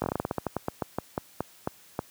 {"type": "slowing click train", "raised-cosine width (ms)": 1, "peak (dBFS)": -13, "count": 19, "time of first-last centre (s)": [0.02, 1.991], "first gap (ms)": 19, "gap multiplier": 1.18, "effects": ["white hiss -55 dBFS RMS until 2.1 s", "high-pass 80 Hz 12 dB/octave"]}